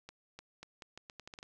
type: accelerating click train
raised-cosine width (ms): 0.2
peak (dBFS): -30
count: 11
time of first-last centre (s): 0.09-1.429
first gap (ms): 300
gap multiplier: 0.8
effects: none